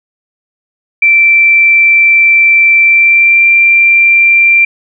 sine tone with pitch glide, 2341 to 2364 Hz, D7 to D7, -6 to +11 cents, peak -3 dBFS, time 1.02-4.65 s, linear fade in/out 5 ms, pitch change +17 cents, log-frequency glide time 2.8-3.47 s, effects none

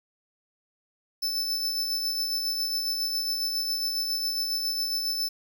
45% pulse tone with tremolo, 5274 Hz, E8, in tune, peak -25 dBFS, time 1.22-5.29 s, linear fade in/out 10 ms, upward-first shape sine, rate 7.3 Hz, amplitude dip 35%, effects 9-bit

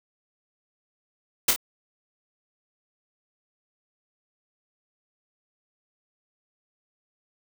white noise with echo, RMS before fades -18 dBFS, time 1.48-1.51 s, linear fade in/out 5 ms, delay 26 ms, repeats 2, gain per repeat -6 dB, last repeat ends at 1.562 s, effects none

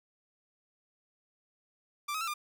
sawtooth tone with pitch steps, 1176 / 1269 / 1343 / 1202 Hz, D6 / D#6 / E6 / D6, +2 / +34 / +32 / +40 cents, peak -29 dBFS, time 2.08-2.34 s, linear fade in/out 10 ms, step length 65 ms, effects none

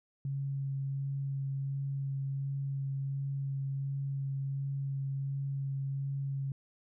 sine tone with vibrato, 137.4 Hz, C#3, 15 cents flat, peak -32 dBFS, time 0.25-6.52 s, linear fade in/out 2 ms, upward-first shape sine, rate 1.4 Hz, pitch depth 10 cents each way, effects none

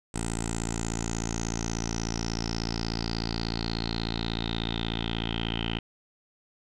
10% pulse tone with low-pass filter sweep, 56.5 Hz, A1, 47 cents sharp, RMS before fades -31 dBFS, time 0.14-5.79 s, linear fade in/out 5 ms, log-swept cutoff 8200 to 3000 Hz, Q 9.1, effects none

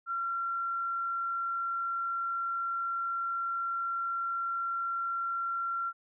sine tone, 1368 Hz, F6, 36 cents flat, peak -30 dBFS, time 0.06-5.93 s, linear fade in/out 50 ms, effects none

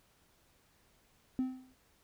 triangle tone with exponential decay, 258 Hz, C4, 24 cents flat, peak -24 dBFS, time 1.39-1.74 s, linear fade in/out 0 ms, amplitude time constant 74 ms, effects tanh soft clip ceiling -25 dBFS + pink hiss -69 dBFS RMS until 2.03 s

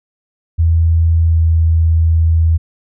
sine tone with pitch glide, 82.41 to 81.65 Hz, E2 to E2, 0 to -16 cents, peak -8 dBFS, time 0.58-2.58 s, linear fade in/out 20 ms, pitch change -16 cents, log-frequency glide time 1.27-1.39 s, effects none

